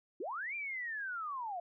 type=linear two-way sweep; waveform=sine; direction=up then down; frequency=293.7 to 2403 to 670 Hz; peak=-37 dBFS; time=0.2-1.6 s; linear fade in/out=5 ms; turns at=0.55 s; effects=none